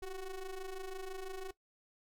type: ring-modulated tone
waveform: square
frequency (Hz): 185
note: F#3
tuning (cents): 0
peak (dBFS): -38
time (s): 0.02-1.51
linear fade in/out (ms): 5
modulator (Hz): 198
effects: noise-tail reverb RT60 0.1 s tail -17 dB re dry